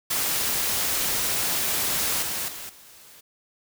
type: noise with level steps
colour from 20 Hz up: white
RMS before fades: -25 / -29 / -37 / -49 dBFS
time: 0.1-3.21 s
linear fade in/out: 10 ms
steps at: 2.22 / 2.48 / 2.69 s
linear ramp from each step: 5 ms
effects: none